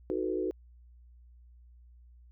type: chord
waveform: sine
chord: B dominant seventh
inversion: first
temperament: equal with one note detuned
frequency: 314.7 / 370 / 440 / 493.9 Hz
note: D#4 / F#4 / A4 / B4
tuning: +20 / 0 / 0 / 0 cents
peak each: -35 / -32 / -36 / -38 dBFS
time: 0.1-0.51 s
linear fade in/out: 0 ms
effects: added 60 Hz sine -53 dBFS peak until 2.31 s